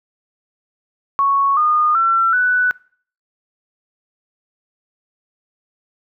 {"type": "tone with pitch steps", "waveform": "sine", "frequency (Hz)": [1108.7, 1223.1, 1349.3, 1488.5], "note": ["C#6", "D#6", "E6", "F#6"], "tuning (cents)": [0, -30, 40, 10], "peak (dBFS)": -12, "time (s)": [1.19, 2.71], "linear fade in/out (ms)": 0, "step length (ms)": 380, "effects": ["noise-tail reverb RT60 0.5 s tail -23 dB re dry"]}